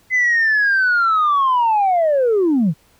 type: linear sweep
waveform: sine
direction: down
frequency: 2046 to 140 Hz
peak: -11 dBFS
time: 0.1-2.74 s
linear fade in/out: 50 ms
effects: tanh soft clip ceiling -10 dBFS + pink hiss -55 dBFS RMS until 2.99 s

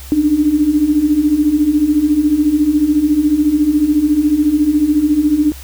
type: beating tone pair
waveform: sine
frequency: 288.4 / 302.4 Hz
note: D4 / D#4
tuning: -31 / -49 cents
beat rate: 14 Hz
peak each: -16 / -11 dBFS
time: 0.12-5.52 s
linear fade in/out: 0 ms
effects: added 67 Hz sine -31 dBFS peak until 5.63 s + white hiss -37 dBFS RMS until 5.63 s

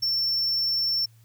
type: tone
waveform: triangle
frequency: 5410 Hz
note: E8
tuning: 44 cents sharp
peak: -21 dBFS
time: 0.02-1.06 s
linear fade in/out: 10 ms
effects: added 113 Hz sine -52 dBFS peak until 1.24 s + white hiss -64 dBFS RMS until 1.24 s

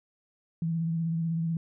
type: tone with vibrato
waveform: sine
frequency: 164.81 Hz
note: E3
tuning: in tune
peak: -26 dBFS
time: 0.62-1.57 s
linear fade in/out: 2 ms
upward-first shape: sine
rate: 16 Hz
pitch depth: 32 cents each way
effects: none

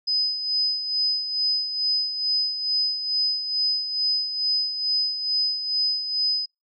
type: tone with tremolo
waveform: sine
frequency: 5020 Hz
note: D#8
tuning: 15 cents sharp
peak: -19 dBFS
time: 0.07-6.46 s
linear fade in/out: 10 ms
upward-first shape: sine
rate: 2.3 Hz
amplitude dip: 60%
effects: noise-tail reverb RT60 0.2 s tail -26 dB re dry

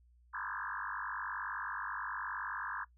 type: tone with frequency modulation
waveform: sine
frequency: 1331 Hz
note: E6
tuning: 16 cents sharp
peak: -37 dBFS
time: 0.33-2.85 s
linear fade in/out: 20 ms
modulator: 49.5 Hz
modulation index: 7.6
effects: noise-tail reverb RT60 0.1 s tail -20 dB re dry + added 60 Hz sine -62 dBFS peak until 2.97 s

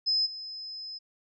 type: tone with level steps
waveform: sine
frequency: 5100 Hz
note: D#8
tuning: 42 cents sharp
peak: -23 / -37 dBFS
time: 0.06-0.99 s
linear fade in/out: 20 ms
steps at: 0.25 s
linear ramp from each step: 20 ms
effects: none

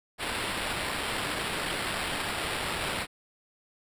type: noise with sample-and-hold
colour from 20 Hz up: white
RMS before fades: -32 dBFS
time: 0.18-3.07 s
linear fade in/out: 50 ms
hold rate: 6300 Hz
effects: resampled to 32000 Hz

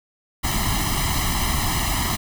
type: noise with comb filter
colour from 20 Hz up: pink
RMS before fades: -22 dBFS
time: 0.43-2.17 s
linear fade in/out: 20 ms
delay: 0.99 ms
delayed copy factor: +1
effects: none

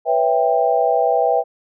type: chord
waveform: sine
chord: C# half-diminished seventh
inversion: third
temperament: equal with one note detuned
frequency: 493.9 / 554.4 / 659.3 / 790.8 Hz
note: B4 / C#5 / E5 / G5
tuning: 0 / 0 / 0 / +15 cents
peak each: -19 / -24 / -18 / -18 dBFS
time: 0.05-1.44 s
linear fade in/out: 50 ms
effects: none

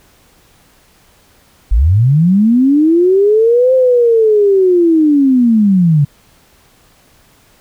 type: linear two-way sweep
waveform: sine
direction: up then down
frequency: 43.65 to 523.3 to 138.6 Hz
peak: -6 dBFS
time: 1.71-6.05 s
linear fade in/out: 10 ms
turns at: 3.74 s
effects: pink hiss -49 dBFS RMS until 7.6 s

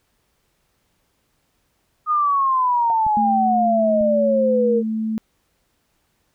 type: exponential sweep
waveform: sine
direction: down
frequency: 1244.5 to 457.7 Hz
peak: -15 dBFS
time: 2.06-4.83 s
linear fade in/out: 50 ms
type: tone with exponential decay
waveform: sine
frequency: 726 Hz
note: F#5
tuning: 33 cents flat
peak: -22 dBFS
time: 2.9-2.99 s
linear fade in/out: 0 ms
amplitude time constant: 18 ms
type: clicks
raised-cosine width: 5 ms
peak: -22 / -26 dBFS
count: 2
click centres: 3.066 / 4.011 s
type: tone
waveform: sine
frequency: 220 Hz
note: A3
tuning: in tune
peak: -20 dBFS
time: 3.17-5.18 s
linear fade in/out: 0 ms
effects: pink hiss -67 dBFS RMS until 6.34 s

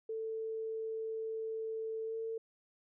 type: tone with pitch glide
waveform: sine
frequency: 444.1 to 449.8 Hz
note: A4 to A4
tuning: +16 to +38 cents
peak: -36 dBFS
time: 0.09-2.38 s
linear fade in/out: 5 ms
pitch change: +22 cents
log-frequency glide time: 2.04-2.17 s
effects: none

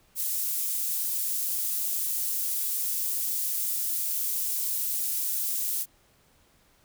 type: high-pass noise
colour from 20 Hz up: pink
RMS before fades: -29 dBFS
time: 0.15-5.86 s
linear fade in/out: 50 ms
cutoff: 12000 Hz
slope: 12 dB/octave
effects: pink hiss -63 dBFS RMS until 6.84 s

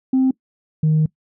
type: tone pair in turn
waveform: sine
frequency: 261.6 / 155.55 Hz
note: C4 / D#3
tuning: 0 / 0 cents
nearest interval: major sixth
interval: 900 cents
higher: first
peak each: -11 dBFS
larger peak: neither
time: 0.13-0.31 / 0.83-1.06 s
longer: second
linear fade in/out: 5 ms
effects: noise-tail reverb RT60 0.1 s tail -22 dB re dry + tanh soft clip ceiling -10 dBFS

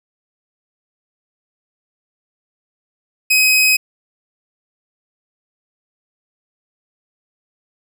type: tone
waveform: sawtooth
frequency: 2528 Hz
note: D#7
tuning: 27 cents sharp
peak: -7 dBFS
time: 3.3-3.77 s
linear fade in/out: 10 ms
effects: none

